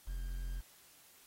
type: tone with quantisation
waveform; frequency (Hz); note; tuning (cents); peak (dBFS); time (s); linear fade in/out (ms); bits
triangle; 43.51; F1; -6; -35; 0.07-0.61; 10; 10
effects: white hiss -62 dBFS RMS until 1.26 s + AAC 48 kbps